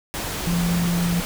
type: tone in noise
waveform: sine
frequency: 172.9 Hz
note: F3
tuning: 17 cents flat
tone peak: -19 dBFS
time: 0.47-1.2 s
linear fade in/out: 0 ms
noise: pink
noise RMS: -28 dBFS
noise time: 0.14-1.25 s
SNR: +6 dB
effects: none